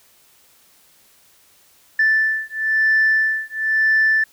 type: beating tone pair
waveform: sine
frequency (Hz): 1760 / 1761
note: A6 / A6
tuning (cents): 0 / +1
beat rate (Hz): 1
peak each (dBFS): -17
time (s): 1.99-4.24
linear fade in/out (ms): 5
effects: tanh soft clip ceiling -9 dBFS + white hiss -54 dBFS RMS until 4.32 s